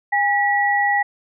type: tone pair together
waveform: sine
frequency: 814 / 1936 Hz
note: G#5 / B6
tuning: -35 / -35 cents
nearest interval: octave + minor third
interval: 1500 cents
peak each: -18 dBFS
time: 0.12-1.03 s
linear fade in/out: 10 ms
effects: none